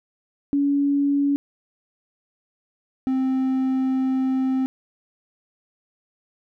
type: tone pair in turn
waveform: sine / triangle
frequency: 282.9 / 262.1 Hz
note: C#4 / C4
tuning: +35 / +3 cents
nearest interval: minor second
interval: 132 cents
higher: first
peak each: -17 dBFS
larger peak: neither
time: 0.53-1.36 / 3.07-4.66 s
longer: second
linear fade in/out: 0 ms
effects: none